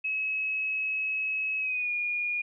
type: tone with pitch glide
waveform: sine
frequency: 2569 to 2435 Hz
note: E7 to D#7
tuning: -45 to -38 cents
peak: -27 dBFS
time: 0.04-2.42 s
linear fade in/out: 10 ms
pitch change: -93 cents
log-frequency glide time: 1.59-1.91 s
effects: none